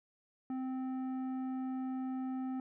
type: tone with tanh clipping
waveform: sine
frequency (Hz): 259.8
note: C4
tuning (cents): -12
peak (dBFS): -37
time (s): 0.5-2.6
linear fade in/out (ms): 2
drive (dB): 10
effects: none